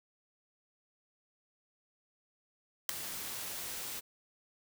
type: noise with ADSR envelope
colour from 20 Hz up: white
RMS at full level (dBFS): -25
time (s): 2.89-4.01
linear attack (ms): 3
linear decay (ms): 4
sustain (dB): -16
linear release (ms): 25
effects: none